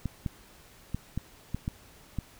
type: clicks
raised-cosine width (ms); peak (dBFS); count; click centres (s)
5; -18; 7; 0.057 / 0.262 / 0.946 / 1.176 / 1.546 / 1.679 / 2.187
effects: pink hiss -55 dBFS RMS until 2.39 s